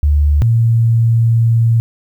sine tone pair in turn, 73.42 / 115.08 Hz, D2 / A#2, 0 / -22 cents, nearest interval minor sixth, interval 778 cents, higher second, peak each -8 dBFS, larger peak neither, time 0.03-0.42 / 0.42-1.8 s, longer second, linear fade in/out 0 ms, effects 8-bit

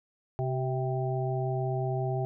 harmonic tone with a mistuned harmonic, 130.81 Hz, C3, in tune, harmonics 1 / 3 / 5 / 6, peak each -29 / -34 / -36 / -37 dBFS, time 0.39-2.25 s, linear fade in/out 0 ms, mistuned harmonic 3, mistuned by -38 cents, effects none

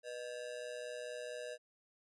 square ring-modulated tone, 553 Hz, C#5, 4 cents flat, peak -40 dBFS, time 0.03-1.58 s, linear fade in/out 50 ms, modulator 62.2 Hz, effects resampled to 24000 Hz

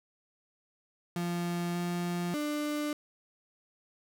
35% pulse tone with pitch steps, 173.5 / 174.9 / 297.2 Hz, F3 / F3 / D4, -11 / +3 / +21 cents, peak -29 dBFS, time 1.16-2.93 s, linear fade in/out 2 ms, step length 590 ms, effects none

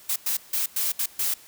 blue noise bursts at uneven times, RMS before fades -25 dBFS, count 6, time 0.09-0.16 / 0.26-0.37 / 0.53-0.66 / 0.76-0.92 / 0.99-1.06 / 1.19-1.34 s, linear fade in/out 5 ms, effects white hiss -50 dBFS RMS until 1.47 s

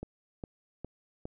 click train, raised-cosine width 2 ms, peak -25 dBFS, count 4, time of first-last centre 0.03-1.254 s, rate 2.45 Hz, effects none

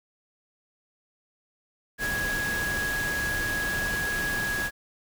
sine tone in noise, 1661.2 Hz, G#6, in tune, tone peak -27 dBFS, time 1.98-4.71 s, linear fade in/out 50 ms, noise pink, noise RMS -33 dBFS, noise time 1.98-4.71 s, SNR +3 dB, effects none

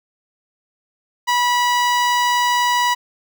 sawtooth tone with notch filter, 976 Hz, B5, 21 cents flat, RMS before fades -17 dBFS, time 1.27-2.95 s, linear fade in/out 20 ms, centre 11000 Hz, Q 0.86, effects none

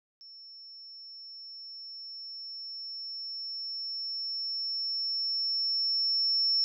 sine tone with level ramp, 5400 Hz, E8, 41 cents sharp, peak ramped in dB -47 to -23 dBFS, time 0.21-6.64 s, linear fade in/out 0 ms, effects none

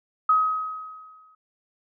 sine tone with exponential decay, 1267 Hz, D#6, 31 cents sharp, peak -14 dBFS, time 0.29-1.35 s, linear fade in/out 5 ms, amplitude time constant 230 ms, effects none

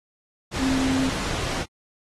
sine tone in noise, 263.8 Hz, C4, 14 cents sharp, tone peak -21 dBFS, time 0.57-1.12 s, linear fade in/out 50 ms, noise pink, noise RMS -28 dBFS, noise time 0.51-1.66 s, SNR +4 dB, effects low-pass 7000 Hz 12 dB/octave + AAC 32 kbps

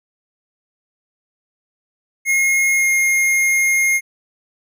square tone with pitch glide, 2151 to 2136 Hz, C7 to C7, +47 to +35 cents, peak -14 dBFS, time 2.25-4.01 s, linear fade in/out 50 ms, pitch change -12 cents, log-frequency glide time 2.75-2.85 s, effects none

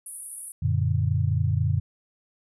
pink band-pass noise, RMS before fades -39 dBFS, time 0.06-0.52 s, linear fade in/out 2 ms, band 9300 to 11000 Hz, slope 96 dB/octave
sine chord, Gb augmented, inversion none, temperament equal, 92.5 / 116.54 / 146.83 Hz, Gb2 / Bb2 / D3, 0 / 0 / 0 cents, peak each -24 / -25 / -26 dBFS, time 0.62-1.8 s, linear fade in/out 10 ms
effects none

